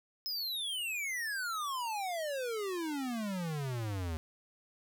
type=exponential sweep; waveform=square; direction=down; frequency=5200 to 77.78 Hz; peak=-35 dBFS; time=0.26-4.17 s; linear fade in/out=0 ms; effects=none